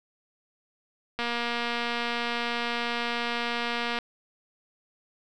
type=click train; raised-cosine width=0.3 ms; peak=-14 dBFS; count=664; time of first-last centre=1.19-3.987 s; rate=237 Hz; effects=none